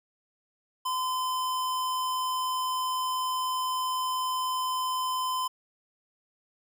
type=tone; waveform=square; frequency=1023 Hz; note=C6; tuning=39 cents flat; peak=-28 dBFS; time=0.85-5.48 s; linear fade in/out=10 ms; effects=none